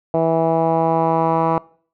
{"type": "tone with low-pass filter sweep", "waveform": "10% pulse", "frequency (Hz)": 163.5, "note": "E3", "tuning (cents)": -14, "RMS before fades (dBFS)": -17, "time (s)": [0.14, 1.58], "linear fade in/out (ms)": 2, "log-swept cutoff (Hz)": [660, 1100], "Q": 2.5, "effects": ["noise-tail reverb RT60 0.5 s tail -23 dB re dry"]}